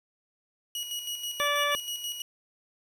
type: tone with tremolo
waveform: sawtooth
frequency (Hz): 2908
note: F#7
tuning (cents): -31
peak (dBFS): -28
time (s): 0.75-2.22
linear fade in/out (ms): 2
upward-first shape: square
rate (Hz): 6.2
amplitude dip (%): 50
type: harmonic tone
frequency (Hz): 580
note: D5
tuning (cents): -22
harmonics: 1 / 2 / 3 / 4 / 5 / 6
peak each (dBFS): -31 / -29 / -31 / -33 / -37 / -33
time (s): 1.4-1.75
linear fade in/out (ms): 0
effects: 9-bit